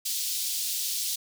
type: high-pass noise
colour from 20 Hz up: pink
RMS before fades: -30 dBFS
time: 0.05-1.16 s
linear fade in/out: 10 ms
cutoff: 3700 Hz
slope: 24 dB/octave
effects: none